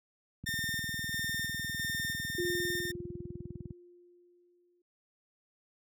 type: click train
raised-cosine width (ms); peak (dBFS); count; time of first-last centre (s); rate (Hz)
5; -28; 66; 0.44-3.706; 19.9
type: tone with tremolo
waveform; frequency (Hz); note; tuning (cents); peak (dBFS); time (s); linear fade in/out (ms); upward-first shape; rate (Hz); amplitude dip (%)
sawtooth; 1815; A#6; -47; -29; 0.46-2.92; 10; square; 1.5; 25
type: tone with exponential decay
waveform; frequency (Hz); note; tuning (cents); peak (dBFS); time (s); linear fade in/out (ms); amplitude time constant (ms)
sine; 352.1; F4; +14; -30; 2.38-4.82; 5; 530
effects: high-pass 80 Hz 12 dB/octave